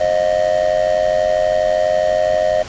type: tone with amplitude modulation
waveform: triangle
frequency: 620 Hz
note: D#5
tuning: 6 cents flat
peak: -7 dBFS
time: 0-2.63 s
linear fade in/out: 10 ms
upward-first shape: sine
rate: 92.2 Hz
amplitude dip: 90%
effects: pink hiss -33 dBFS RMS until 2.68 s + resampled to 16000 Hz